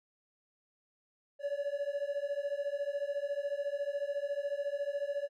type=beating tone pair; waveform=triangle; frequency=563 / 577 Hz; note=C#5 / D5; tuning=+27 / -31 cents; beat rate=14 Hz; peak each=-34 / -34 dBFS; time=1.39-5.29 s; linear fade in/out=50 ms; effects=none